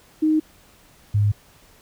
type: tone pair in turn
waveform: sine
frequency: 311.1 / 103.31 Hz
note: D#4 / G#2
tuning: 0 / -9 cents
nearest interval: octave + perfect fifth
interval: 1909 cents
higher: first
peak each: -15 dBFS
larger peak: neither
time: 0.22-0.4 / 1.14-1.32 s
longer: neither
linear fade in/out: 10 ms
effects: pink hiss -53 dBFS RMS until 1.81 s